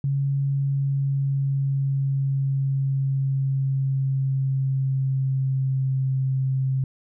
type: tone with pitch glide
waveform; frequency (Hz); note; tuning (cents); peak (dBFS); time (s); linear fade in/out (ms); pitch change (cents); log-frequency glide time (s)
sine; 138.59 to 132.64; C#3 to C3; 0 to +24; -20; 0.04-6.84; 2; -76; 0.46-6.12
effects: none